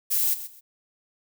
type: noise with echo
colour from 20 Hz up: violet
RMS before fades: -23 dBFS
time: 0.1-0.35 s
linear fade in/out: 20 ms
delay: 130 ms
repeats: 2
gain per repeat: -13 dB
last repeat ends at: 0.61 s
effects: none